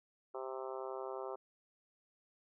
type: harmonic tone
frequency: 131.2 Hz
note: C3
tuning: 5 cents sharp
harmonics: 3 / 4 / 5 / 6 / 7 / 8 / 9 / 10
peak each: -44 / -46 / -48 / -50 / -51 / -52 / -53 / -54 dBFS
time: 0.34-1.36 s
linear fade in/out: 10 ms
effects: none